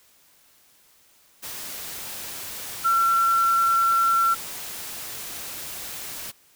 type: tone in noise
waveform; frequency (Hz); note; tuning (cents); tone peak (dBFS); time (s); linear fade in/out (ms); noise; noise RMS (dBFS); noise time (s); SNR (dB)
sine; 1355; E6; +47; -17; 2.84-4.35; 20; white; -35; 1.42-6.32; +15
effects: white hiss -58 dBFS RMS until 6.55 s